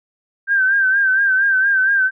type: tone with vibrato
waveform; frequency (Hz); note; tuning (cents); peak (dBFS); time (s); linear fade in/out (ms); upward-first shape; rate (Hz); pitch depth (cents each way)
sine; 1568; G6; 0; -12; 0.47-2.11; 50; sine; 4.3; 59
effects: none